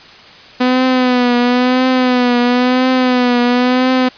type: tone with vibrato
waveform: sawtooth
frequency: 250 Hz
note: B3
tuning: 21 cents sharp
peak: -6 dBFS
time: 0.6-4.09 s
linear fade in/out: 10 ms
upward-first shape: triangle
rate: 0.98 Hz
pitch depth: 60 cents each way
effects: white hiss -38 dBFS RMS until 4.17 s + resampled to 11025 Hz